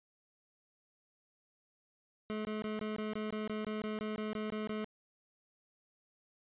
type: tone bursts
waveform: 25% pulse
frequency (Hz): 214.5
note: A3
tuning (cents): -44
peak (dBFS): -32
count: 15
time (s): 2.3-4.844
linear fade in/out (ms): 0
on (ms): 150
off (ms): 21
effects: resampled to 8000 Hz